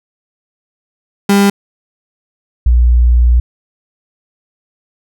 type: tone pair in turn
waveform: 35% pulse / sine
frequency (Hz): 200 / 60.03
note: G3 / B1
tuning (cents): +35 / -48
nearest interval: octave + major sixth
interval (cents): 2083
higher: first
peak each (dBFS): -5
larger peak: neither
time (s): 1.29-1.5 / 2.66-3.4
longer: second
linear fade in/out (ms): 5
effects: none